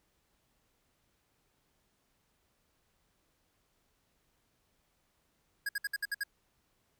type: tone bursts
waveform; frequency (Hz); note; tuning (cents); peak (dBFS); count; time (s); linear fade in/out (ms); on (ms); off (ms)
square; 1646; G#6; -16; -32; 7; 5.66-6.236; 5; 30; 61
effects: pink hiss -75 dBFS RMS until 6.99 s